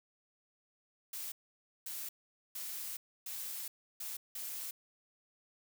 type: noise bursts at uneven times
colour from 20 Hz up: blue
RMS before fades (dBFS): -42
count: 6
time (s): 1.13-1.32 / 1.86-2.09 / 2.55-2.97 / 3.26-3.68 / 4-4.17 / 4.35-4.71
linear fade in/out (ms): 5
effects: none